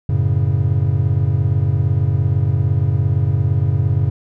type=chord; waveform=triangle; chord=F# minor; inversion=none; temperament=equal; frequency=92.5 / 110 / 138.59 Hz; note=F#2 / A2 / C#3; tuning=0 / 0 / 0 cents; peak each=-16 dBFS; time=0.09-4.1 s; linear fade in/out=5 ms; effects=none